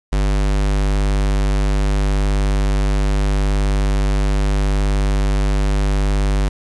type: tone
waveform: square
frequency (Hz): 49.61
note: G1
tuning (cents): +21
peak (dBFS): -15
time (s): 0.12-6.49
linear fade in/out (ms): 10
effects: resampled to 22050 Hz + 7-bit